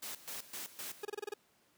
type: noise with tremolo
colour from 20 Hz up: white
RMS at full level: -43 dBFS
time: 0.02-1.05 s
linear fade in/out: 10 ms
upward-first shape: square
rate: 3.9 Hz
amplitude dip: 80%
type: tone bursts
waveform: 40% pulse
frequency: 415.3 Hz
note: G#4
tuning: in tune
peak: -36 dBFS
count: 7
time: 1.03-1.339 s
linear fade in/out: 5 ms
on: 21 ms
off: 27 ms
effects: pink hiss -70 dBFS RMS until 1.77 s + high-pass 150 Hz 12 dB/octave